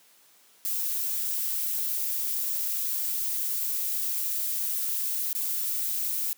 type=noise with dropouts; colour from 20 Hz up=violet; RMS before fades=-29 dBFS; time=0.65-6.33 s; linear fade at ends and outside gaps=1 ms; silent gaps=5.33-5.351 s; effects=white hiss -59 dBFS RMS until 6.37 s + high-pass 200 Hz 12 dB/octave